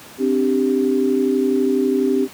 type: chord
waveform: sine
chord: C suspended second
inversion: none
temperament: equal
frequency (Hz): 261.6 / 293.7 / 392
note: C4 / D4 / G4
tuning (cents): 0 / 0 / 0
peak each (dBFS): -18 / -22 / -18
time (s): 0.18-2.28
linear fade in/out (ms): 50
effects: pink hiss -40 dBFS RMS until 2.33 s + high-pass 150 Hz 12 dB/octave